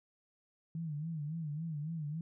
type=tone with vibrato; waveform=sine; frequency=155.9 Hz; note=D#3; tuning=4 cents sharp; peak=-36 dBFS; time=0.75-2.21 s; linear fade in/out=2 ms; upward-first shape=sine; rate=3.6 Hz; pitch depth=120 cents each way; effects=none